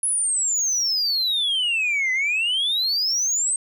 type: exponential two-way sweep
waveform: sine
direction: down then up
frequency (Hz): 10548 to 2009 to 8460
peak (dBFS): -17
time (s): 0.03-3.56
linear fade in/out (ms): 2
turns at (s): 2.12
effects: tanh soft clip ceiling -18 dBFS